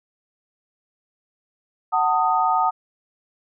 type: chord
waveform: sine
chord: D# diminished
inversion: first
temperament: just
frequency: 746.7 / 896 / 1244.5 Hz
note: F#5 / A5 / D#6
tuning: +16 / +31 / 0 cents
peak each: -21 dBFS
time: 1.92-2.71 s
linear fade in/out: 20 ms
effects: none